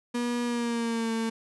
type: tone with pitch glide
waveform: 35% pulse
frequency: 240.8 to 226 Hz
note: B3 to A3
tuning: -44 to +47 cents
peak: -25 dBFS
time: 0.14-1.3 s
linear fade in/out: 10 ms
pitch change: -109 cents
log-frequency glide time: 0.44-1.11 s
effects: resampled to 24000 Hz